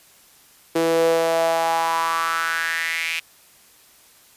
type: tone with high-pass filter sweep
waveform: sawtooth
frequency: 164.81 Hz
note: E3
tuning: in tune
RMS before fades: -21 dBFS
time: 0.75-3.2 s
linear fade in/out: 10 ms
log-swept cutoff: 390 to 2500 Hz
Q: 5.1
effects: white hiss -52 dBFS RMS until 4.36 s + resampled to 32000 Hz